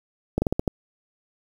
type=slowing click train; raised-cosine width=2 ms; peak=-8 dBFS; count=6; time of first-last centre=0.38-0.678 s; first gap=40 ms; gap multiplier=1.2; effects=7-bit